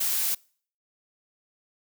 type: noise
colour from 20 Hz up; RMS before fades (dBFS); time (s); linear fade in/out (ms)
blue; -26; 0-0.35; 10
effects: noise-tail reverb RT60 0.5 s tail -26 dB re dry